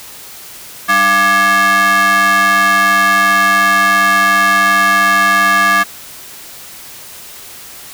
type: ring-modulated tone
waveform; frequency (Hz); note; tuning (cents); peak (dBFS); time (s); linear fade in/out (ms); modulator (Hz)
square; 246.9; B3; 0; -6; 0.88-5.84; 20; 1430
effects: white hiss -33 dBFS RMS until 7.93 s